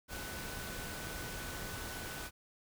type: tone in noise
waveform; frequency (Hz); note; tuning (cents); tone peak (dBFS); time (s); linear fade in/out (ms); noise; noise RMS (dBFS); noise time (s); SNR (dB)
sine; 1497; F#6; +20; -49; 0.08-2.31; 50; pink; -43; 0.08-2.31; -9
effects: none